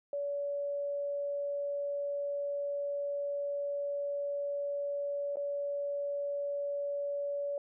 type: tone with dropouts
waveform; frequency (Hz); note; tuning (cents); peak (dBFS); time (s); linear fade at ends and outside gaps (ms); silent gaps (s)
sine; 570; C#5; +48; -32; 0.13-7.58; 2; 5.358-5.369
effects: none